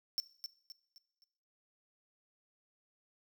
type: tone with echo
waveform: square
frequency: 5420 Hz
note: E8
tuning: 47 cents sharp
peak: -31 dBFS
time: 0.18-0.2 s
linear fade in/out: 0 ms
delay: 260 ms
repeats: 4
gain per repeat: -8 dB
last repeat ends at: 1.24 s
effects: noise-tail reverb RT60 0.7 s tail -19 dB re dry